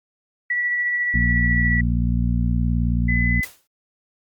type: tone with tremolo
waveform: sine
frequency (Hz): 1948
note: B6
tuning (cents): -24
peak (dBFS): -18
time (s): 0.5-1.81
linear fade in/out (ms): 5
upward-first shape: sine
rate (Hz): 14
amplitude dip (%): 25
type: harmonic tone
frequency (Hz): 59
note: A#1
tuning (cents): +22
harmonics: 1 / 2 / 3 / 4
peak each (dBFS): -20 / -23 / -25 / -26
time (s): 1.14-3.41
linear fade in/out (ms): 5
type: tone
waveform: sine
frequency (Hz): 2013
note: B6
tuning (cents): +33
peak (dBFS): -21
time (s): 3.08-3.45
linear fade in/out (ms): 10
type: noise with exponential decay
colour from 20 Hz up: white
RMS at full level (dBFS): -33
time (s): 3.43-3.67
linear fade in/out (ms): 1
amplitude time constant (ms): 52
effects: Opus 48 kbps